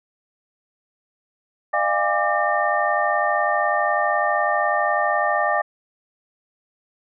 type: tone cluster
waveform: sine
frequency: 605 / 697 / 813 / 1182 / 1818 Hz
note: D#5 / F5 / G#5 / D6 / A#6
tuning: -49 / -4 / -37 / +11 / -44 cents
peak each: -24 dBFS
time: 1.73-5.62 s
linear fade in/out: 10 ms
effects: none